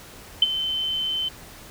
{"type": "tone with ADSR envelope", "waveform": "sine", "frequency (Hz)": 3072, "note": "G7", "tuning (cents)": -36, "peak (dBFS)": -10, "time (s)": [0.42, 1.29], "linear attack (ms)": 4, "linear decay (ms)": 27, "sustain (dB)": -13, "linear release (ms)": 10, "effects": ["pink hiss -44 dBFS RMS until 1.7 s"]}